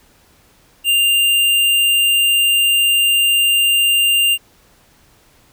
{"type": "tone", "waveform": "square", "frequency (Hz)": 2794, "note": "F7", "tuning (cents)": 0, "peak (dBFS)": -12, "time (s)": [0.84, 4.38], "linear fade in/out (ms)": 50, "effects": ["pink hiss -52 dBFS RMS until 5.52 s"]}